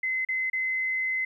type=tone with dropouts; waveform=sine; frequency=2050 Hz; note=C7; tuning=36 cents flat; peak=-25 dBFS; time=0.03-1.25 s; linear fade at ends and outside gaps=5 ms; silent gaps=0.25-0.287 / 0.5-0.531 s; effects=11-bit